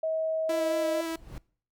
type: tone with pitch glide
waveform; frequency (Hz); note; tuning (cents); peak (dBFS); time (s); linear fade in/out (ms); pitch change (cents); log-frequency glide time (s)
sine; 639 to 624.4; D#5 to D#5; +46 to +6; -26; 0.03-1.01; 5; -40; 0.51-0.84
type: tone with vibrato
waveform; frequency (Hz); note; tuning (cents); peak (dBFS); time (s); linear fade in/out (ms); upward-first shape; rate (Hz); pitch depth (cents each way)
sawtooth; 329.6; E4; 0; -27; 0.49-1.16; 5; square; 4.4; 13
type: noise with exponential growth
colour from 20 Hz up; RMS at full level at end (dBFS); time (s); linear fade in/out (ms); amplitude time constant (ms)
brown; -35; 0.98-1.38; 1; 86
effects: noise-tail reverb RT60 0.5 s tail -23 dB re dry